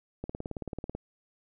click train, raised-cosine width 2 ms, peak -22 dBFS, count 14, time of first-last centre 0.24-0.95 s, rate 18.3 Hz, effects none

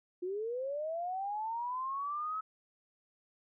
sine linear sweep, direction up, 349.2 to 1296 Hz, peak -34 dBFS, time 0.22-2.41 s, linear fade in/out 10 ms, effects none

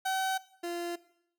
30% pulse tone pair in turn, 762 / 345.3 Hz, G5 / F4, -49 / -20 cents, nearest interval octave + major second, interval 1371 cents, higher first, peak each -26 / -31 dBFS, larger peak first, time 0.05-0.38 / 0.63-0.96 s, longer neither, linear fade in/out 10 ms, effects noise-tail reverb RT60 0.7 s tail -18 dB re dry

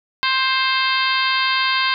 harmonic tone, 526 Hz, C5, 9 cents sharp, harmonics 2 / 3 / 4 / 5 / 6 / 7 / 8 / 9, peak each -21 / -23 / -24 / -25 / -26 / -26 / -27 / -28 dBFS, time 0.23-1.94 s, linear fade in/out 0 ms, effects none

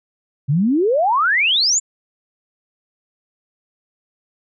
sine exponential sweep, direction up, 130.1 to 7459 Hz, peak -13 dBFS, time 0.48-1.8 s, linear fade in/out 20 ms, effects none

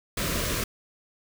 pink band-stop noise, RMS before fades -28 dBFS, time 0.17-0.64 s, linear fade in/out 5 ms, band 690 to 970 Hz, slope 96 dB/octave, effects none

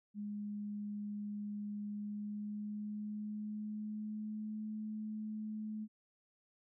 sine tone with pitch glide, 206.9 to 214.9 Hz, G#3 to A3, -6 to -41 cents, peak -39 dBFS, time 0.14-5.88 s, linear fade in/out 50 ms, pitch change +65 cents, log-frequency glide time 1.88-4.66 s, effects none

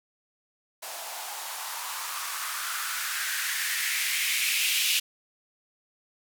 violet noise with band-pass filter sweep, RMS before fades -30 dBFS, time 0.82-5 s, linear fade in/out 10 ms, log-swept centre 690 to 2800 Hz, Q 3.4, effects none

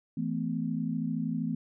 sine chord, E suspended fourth, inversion none, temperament equal with one note detuned, 164.81 / 220 / 252.9 Hz, E3 / A3 / B3, 0 / 0 / +41 cents, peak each -33 dBFS, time 0.17-1.55 s, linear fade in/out 5 ms, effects none

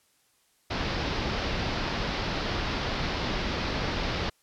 pink low-pass noise, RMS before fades -30 dBFS, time 0.7-4.3 s, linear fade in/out 10 ms, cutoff 5200 Hz, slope 48 dB/octave, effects white hiss -67 dBFS RMS until 4.42 s + low-pass 12000 Hz 12 dB/octave

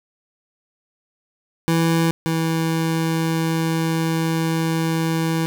25% pulse tone pair in turn, 164.81 / 162.82 Hz, E3 / E3, 0 / -21 cents, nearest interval unison, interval 21 cents, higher first, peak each -12 / -15 dBFS, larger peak first, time 1.68-2.11 / 2.26-5.46 s, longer second, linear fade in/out 0 ms, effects 9-bit

